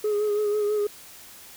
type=tone with vibrato; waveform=sine; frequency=418.4 Hz; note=G#4; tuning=13 cents sharp; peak=-19 dBFS; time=0.04-0.87 s; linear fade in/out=5 ms; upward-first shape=sine; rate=6.1 Hz; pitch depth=33 cents each way; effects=tanh soft clip ceiling -20 dBFS + white hiss -46 dBFS RMS until 1.56 s